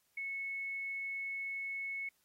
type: tone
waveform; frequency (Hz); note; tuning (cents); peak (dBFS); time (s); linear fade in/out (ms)
sine; 2200; C#7; -14; -37; 0.17-2.09; 5
effects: white hiss -75 dBFS RMS until 2.24 s + AAC 48 kbps